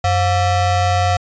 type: ring-modulated tone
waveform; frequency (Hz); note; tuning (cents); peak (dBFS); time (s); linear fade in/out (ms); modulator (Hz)
square; 311.1; D#4; 0; -11; 0.04-1.17; 5; 404
effects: resampled to 16000 Hz